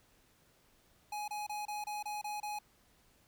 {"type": "tone bursts", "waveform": "square", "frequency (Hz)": 837, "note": "G#5", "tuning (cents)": 13, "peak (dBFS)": -38, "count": 8, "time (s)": [1.12, 2.589], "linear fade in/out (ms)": 5, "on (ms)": 160, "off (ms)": 27, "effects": ["pink hiss -68 dBFS RMS until 3.27 s"]}